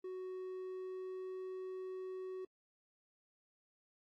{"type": "tone with pitch glide", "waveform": "triangle", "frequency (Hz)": [371.2, 373.6], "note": ["F#4", "F#4"], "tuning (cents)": [6, 17], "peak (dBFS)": -40, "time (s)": [0.04, 2.45], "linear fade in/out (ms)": 5, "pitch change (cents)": 11, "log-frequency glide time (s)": [0.17, 1.37], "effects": ["AAC 48 kbps"]}